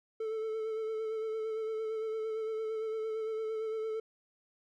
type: tone with vibrato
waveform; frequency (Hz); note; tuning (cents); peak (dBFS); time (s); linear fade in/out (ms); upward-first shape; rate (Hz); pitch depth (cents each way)
triangle; 440; A4; 0; -31; 0.2-4; 5; sine; 8.8; 25
effects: none